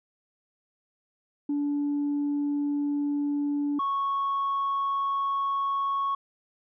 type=tone pair in turn; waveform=sine; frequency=288.9 / 1105.3 Hz; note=D4 / C#6; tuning=-28 / -5 cents; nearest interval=octave + major seventh; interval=2323 cents; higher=second; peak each=-23 dBFS; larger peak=neither; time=1.49-3.79 / 3.79-6.15 s; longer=second; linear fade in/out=5 ms; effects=tanh soft clip ceiling -22 dBFS